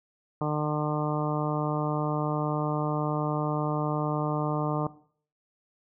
harmonic tone, 150.6 Hz, D3, 44 cents sharp, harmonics 1 / 2 / 3 / 4 / 5 / 6 / 7 / 8, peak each -29 / -32 / -34 / -35 / -36 / -37 / -37 / -38 dBFS, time 0.41-4.87 s, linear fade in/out 2 ms, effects noise-tail reverb RT60 0.5 s tail -17 dB re dry

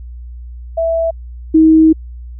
sine tone pair in turn, 659.3 / 317.9 Hz, E5 / D#4, 0 / +37 cents, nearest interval octave + minor second, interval 1263 cents, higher first, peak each -12 / -4 dBFS, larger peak second, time 0.77-1.11 / 1.54-1.93 s, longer second, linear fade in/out 10 ms, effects added 60 Hz sine -27 dBFS peak until 2.39 s

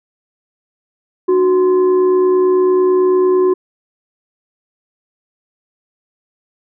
sine tone with frequency modulation, 369.5 Hz, F#4, 2 cents flat, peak -9 dBFS, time 1.28-3.54 s, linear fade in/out 10 ms, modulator 670 Hz, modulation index 0.39, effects none

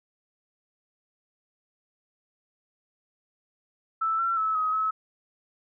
sine tone with pitch steps, 1319 / 1354 / 1302 / 1265 / 1292 Hz, E6 / E6 / E6 / D#6 / E6, +1 / +46 / -22 / +28 / -35 cents, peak -23 dBFS, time 4.01-4.91 s, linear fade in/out 10 ms, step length 180 ms, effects none

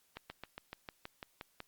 slowing click train, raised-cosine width 0.3 ms, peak -27 dBFS, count 10, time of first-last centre 0.17-1.603 s, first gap 130 ms, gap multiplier 1.05, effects white hiss -72 dBFS RMS until 1.67 s + Opus 48 kbps

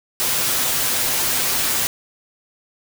white noise with comb filter, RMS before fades -20 dBFS, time 0.2-1.87 s, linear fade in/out 0 ms, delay 7.8 ms, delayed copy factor +0.5, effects none

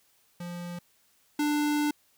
square tone pair in turn, 174.61 / 296 Hz, F3 / D4, 0 / +14 cents, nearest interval major sixth, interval 914 cents, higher second, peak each -36 / -25 dBFS, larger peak second, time 0.4-0.79 / 1.39-1.91 s, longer second, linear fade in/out 5 ms, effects white hiss -66 dBFS RMS until 2.17 s

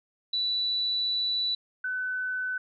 sine tone pair in turn, 3957 / 1507.2 Hz, B7 / F#6, +3 / +32 cents, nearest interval octave + perfect fourth, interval 1671 cents, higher first, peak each -25 / -28 dBFS, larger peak first, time 0.33-1.55 / 1.84-2.58 s, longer first, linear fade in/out 5 ms, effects none

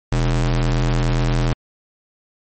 square ring-modulated tone, 82.41 Hz, E2, in tune, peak -13 dBFS, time 0.12-1.53 s, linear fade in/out 0 ms, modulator 43.6 Hz, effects MP3 32 kbps

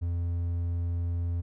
triangle tone, 86 Hz, F2, 26 cents flat, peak -25 dBFS, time 0.01-1.42 s, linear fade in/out 20 ms, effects none

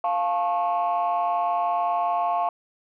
sine chord, F augmented, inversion none, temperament just, 698.5 / 873.1 / 1091.3 Hz, F5 / A5 / C#6, 0 / -14 / -27 cents, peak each -22 / -26 / -26 dBFS, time 0.04-2.49 s, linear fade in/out 2 ms, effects tanh soft clip ceiling -16 dBFS

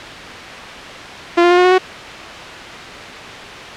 sawtooth tone with pitch steps, 344.8 / 350 / 355.3 / 360.7 / 366.1 / 371.7 Hz, F4 / F4 / F4 / F#4 / F#4 / F#4, -22 / +4 / +30 / -44 / -18 / +8 cents, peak -4 dBFS, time 1.37-1.784 s, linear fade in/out 10 ms, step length 69 ms, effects white hiss -29 dBFS RMS until 3.76 s + low-pass 3000 Hz 12 dB/octave

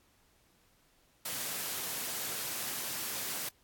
white high-pass noise, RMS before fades -37 dBFS, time 1.25-3.49 s, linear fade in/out 5 ms, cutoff 100 Hz, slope 24 dB/octave, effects pink hiss -68 dBFS RMS until 3.63 s + AAC 64 kbps

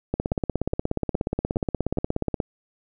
two click trains, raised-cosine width 2 ms, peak -10 / -15 dBFS, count 39 / 5, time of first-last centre 0.14-2.402 / 0.32-1.973 s, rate 16.8 / 2.42 Hz, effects none

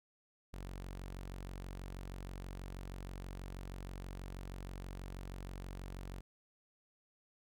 sawtooth tone, 46.25 Hz, F#1, in tune, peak -40 dBFS, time 0.53-6.21 s, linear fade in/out 10 ms, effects none

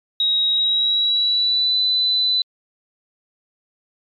sine tone with pitch glide, 3805 to 4001 Hz, A#7 to B7, +35 to +22 cents, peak -15 dBFS, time 0.2-2.42 s, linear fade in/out 2 ms, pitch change +87 cents, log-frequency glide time 0.49-1.78 s, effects MP3 64 kbps

